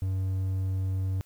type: tone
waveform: triangle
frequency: 94.7 Hz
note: F#2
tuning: 41 cents sharp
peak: -24 dBFS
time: 0.02-1.21 s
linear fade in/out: 0 ms
effects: white hiss -63 dBFS RMS until 1.25 s